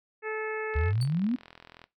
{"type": "harmonic tone", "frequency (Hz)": 434.5, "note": "A4", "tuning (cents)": -22, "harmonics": [1, 2, 3, 4, 5, 6], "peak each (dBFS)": [-32, -41, -41, -37, -40, -46], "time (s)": [0.22, 0.93], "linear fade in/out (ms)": 50}
{"type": "click train", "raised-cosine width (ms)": 0.3, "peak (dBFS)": -31, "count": 47, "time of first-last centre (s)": [0.74, 1.84], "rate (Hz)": 41.8}
{"type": "exponential sweep", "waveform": "sine", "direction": "up", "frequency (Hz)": [69.3, 261.6], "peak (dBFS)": -24, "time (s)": [0.75, 1.36], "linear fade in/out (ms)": 10}
{"type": "tone with exponential decay", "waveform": "35% pulse", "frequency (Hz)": 4496, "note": "C#8", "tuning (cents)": 24, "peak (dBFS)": -31, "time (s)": [1.01, 1.12], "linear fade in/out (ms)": 5, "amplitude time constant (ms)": 22}
{"effects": ["noise-tail reverb RT60 0.2 s tail -18 dB re dry"]}